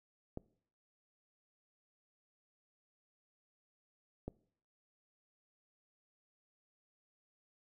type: clicks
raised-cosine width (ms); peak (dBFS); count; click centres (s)
2; -27; 2; 0.374 / 4.28
effects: noise-tail reverb RT60 0.6 s tail -22 dB re dry